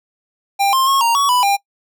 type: tone with pitch steps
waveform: square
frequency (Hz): 795 / 1057 / 1089 / 930 / 1124 / 991 / 800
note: G5 / C6 / C#6 / A#5 / C#6 / B5 / G5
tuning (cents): +24 / +17 / -31 / -4 / +24 / +6 / +35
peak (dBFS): -13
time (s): 0.59-1.57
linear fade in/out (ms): 20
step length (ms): 140
effects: noise-tail reverb RT60 0.1 s tail -22 dB re dry